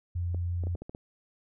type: tone with vibrato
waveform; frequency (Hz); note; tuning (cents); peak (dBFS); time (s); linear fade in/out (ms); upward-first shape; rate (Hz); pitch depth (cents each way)
sine; 87.31; F2; 0; -28; 0.15-0.76; 10; triangle; 5.8; 8
type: clicks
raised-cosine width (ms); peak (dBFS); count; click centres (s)
2; -27; 7; 0.346 / 0.637 / 0.67 / 0.752 / 0.82 / 0.895 / 0.949
effects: none